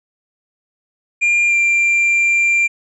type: tone with pitch glide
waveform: triangle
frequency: 2400 to 2374 Hz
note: D7 to D7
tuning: +37 to +18 cents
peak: -10 dBFS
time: 1.21-2.68 s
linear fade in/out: 20 ms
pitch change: -19 cents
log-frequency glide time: 1.48-1.54 s
effects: resampled to 22050 Hz